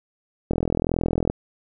click train, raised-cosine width 2 ms, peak -8 dBFS, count 34, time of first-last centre 0.51-1.299 s, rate 41.8 Hz, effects none

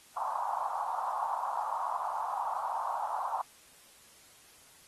pink band-pass noise, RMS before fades -34 dBFS, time 0.16-3.42 s, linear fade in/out 10 ms, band 770 to 1100 Hz, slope 48 dB/octave, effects white hiss -58 dBFS RMS until 4.87 s + AAC 32 kbps

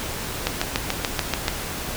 click train, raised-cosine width 0.2 ms, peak -3 dBFS, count 8, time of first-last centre 0.47-1.482 s, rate 6.92 Hz, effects pink hiss -30 dBFS RMS until 1.96 s

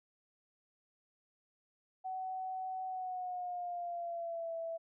sine tone with pitch glide, 751 to 661.4 Hz, F#5 to E5, +26 to +6 cents, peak -37 dBFS, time 2.04-4.78 s, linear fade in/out 20 ms, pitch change -220 cents, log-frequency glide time 2.86-4.54 s, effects none

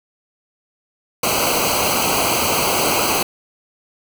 pink noise with comb filter, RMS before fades -18 dBFS, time 1.23-3.23 s, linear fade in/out 5 ms, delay 0.56 ms, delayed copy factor -0.95, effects none

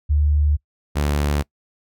sine / sawtooth tone pair in turn, 74 / 72.98 Hz, D2 / D2, +14 / -10 cents, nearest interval unison, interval 24 cents, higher first, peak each -14 dBFS, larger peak neither, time 0.09-0.57 / 0.95-1.43 s, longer neither, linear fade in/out 20 ms, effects noise-tail reverb RT60 0.1 s tail -24 dB re dry

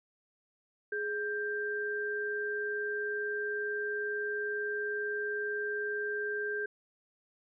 sine tone pair together, 417.8 / 1580 Hz, G#4 / G6, +10 / +13 cents, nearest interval octave + major seventh, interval 2303 cents, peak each -35 / -34 dBFS, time 0.92-6.66 s, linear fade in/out 5 ms, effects none

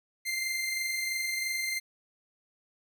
sawtooth tone pair together, 2070 / 2093 Hz, C7 / C7, -19 / 0 cents, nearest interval unison, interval 19 cents, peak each -36 / -27 dBFS, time 0.25-1.8 s, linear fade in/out 20 ms, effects none

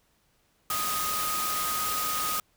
sine tone in noise, 1248 Hz, D#6, 5 cents sharp, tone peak -30 dBFS, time 0.7-2.4 s, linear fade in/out 2 ms, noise white, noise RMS -31 dBFS, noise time 0.7-2.4 s, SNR -2 dB, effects pink hiss -68 dBFS RMS until 2.56 s

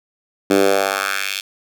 10% pulse tone with high-pass filter sweep, 98 Hz, G2, in tune, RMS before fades -18 dBFS, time 0.5-1.41 s, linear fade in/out 5 ms, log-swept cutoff 280 to 3300 Hz, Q 1.8, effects none

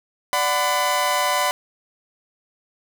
sawtooth chord, B minor, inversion first, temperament equal with one note detuned, 587.3 / 740 / 1007.4 Hz, D5 / F#5 / B5, 0 / 0 / +34 cents, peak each -21 / -21 / -17 dBFS, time 0.33-1.51 s, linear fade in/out 0 ms, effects 8-bit

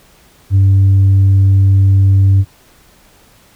sine tone with tanh clipping, 97.2 Hz, G2, 14 cents flat, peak -6 dBFS, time 0.5-2.45 s, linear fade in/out 50 ms, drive 1 dB, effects pink hiss -47 dBFS RMS until 3.55 s

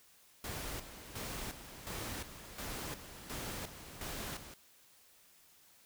pink noise with tremolo, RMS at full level -42 dBFS, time 0.44-4.54 s, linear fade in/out 2 ms, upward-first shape square, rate 1.4 Hz, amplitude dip 65%, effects white hiss -64 dBFS RMS until 5.85 s

